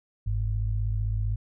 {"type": "tone pair together", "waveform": "sine", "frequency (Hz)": [49.07, 104.7], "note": ["G1", "G#2"], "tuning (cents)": [2, 15], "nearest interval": "octave + minor second", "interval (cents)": 1313, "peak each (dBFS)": -27, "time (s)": [0.26, 1.36], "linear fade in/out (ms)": 10, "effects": []}